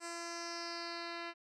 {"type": "tone with low-pass filter sweep", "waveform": "10% pulse", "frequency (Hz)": 340, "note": "F4", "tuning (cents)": -46, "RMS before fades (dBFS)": -43, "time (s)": [0, 1.34], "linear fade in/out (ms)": 50, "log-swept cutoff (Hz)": [7600, 3400], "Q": 4.1, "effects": []}